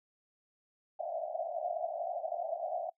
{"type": "band-pass noise", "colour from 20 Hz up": "pink", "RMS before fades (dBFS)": -37, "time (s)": [0.99, 2.9], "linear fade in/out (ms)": 10, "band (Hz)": [620, 730], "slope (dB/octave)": 96, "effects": ["noise-tail reverb RT60 0.1 s tail -22 dB re dry"]}